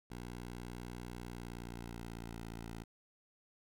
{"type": "tone with pitch glide", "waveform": "10% pulse", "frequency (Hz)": [60.1, 56.79], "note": ["B1", "A#1"], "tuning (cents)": [-46, -45], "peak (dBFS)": -36, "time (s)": [0.1, 2.84], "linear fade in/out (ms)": 10, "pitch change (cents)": -99, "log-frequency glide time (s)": [1.15, 2.46], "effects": []}